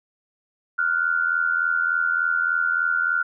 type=tone pair together; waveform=sine; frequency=1402 / 1485.4 Hz; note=F6 / F#6; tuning=+6 / +6 cents; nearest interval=minor second; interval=100 cents; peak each=-21 / -23 dBFS; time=0.78-3.23 s; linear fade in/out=10 ms; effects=none